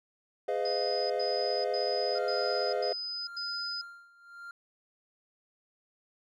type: chord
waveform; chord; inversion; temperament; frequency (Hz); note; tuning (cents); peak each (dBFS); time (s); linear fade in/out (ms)
triangle; F half-diminished seventh; first; equal with one note detuned; 415.3 / 505.1 / 622.3 / 698.5; Ab4 / Cb5 / Eb5 / F5; 0 / +39 / 0 / 0; -32 / -31 / -32 / -33; 0.48-2.93; 5
type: tone bursts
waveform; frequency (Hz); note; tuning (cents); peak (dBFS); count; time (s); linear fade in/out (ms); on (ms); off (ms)
sine; 5010; D#8; +11; -34; 6; 0.65-3.815; 5; 450; 93
type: tone with tremolo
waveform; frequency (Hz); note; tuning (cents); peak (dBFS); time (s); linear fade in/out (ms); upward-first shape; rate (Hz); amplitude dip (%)
triangle; 1393; F6; -5; -36; 2.15-4.51; 2; sine; 0.88; 90
effects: none